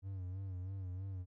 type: tone with vibrato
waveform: triangle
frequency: 93.9 Hz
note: F#2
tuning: 26 cents sharp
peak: -38 dBFS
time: 0.02-1.26 s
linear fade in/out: 50 ms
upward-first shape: sine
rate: 3.1 Hz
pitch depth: 70 cents each way
effects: none